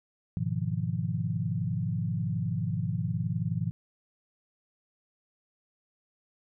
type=chord; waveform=sine; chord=F half-diminished seventh; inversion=first; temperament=equal with one note detuned; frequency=104.13 / 123.47 / 155.56 / 174.61 Hz; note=Ab2 / Cb3 / Eb3 / F3; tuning=+5 / 0 / 0 / 0 cents; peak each=-33 dBFS; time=0.37-3.71 s; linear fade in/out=0 ms; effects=none